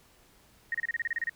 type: tone bursts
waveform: sine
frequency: 1864 Hz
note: A#6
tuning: 1 cent flat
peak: -27 dBFS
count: 11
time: 0.72-1.295 s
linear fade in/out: 2 ms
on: 25 ms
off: 30 ms
effects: pink hiss -61 dBFS RMS until 1.35 s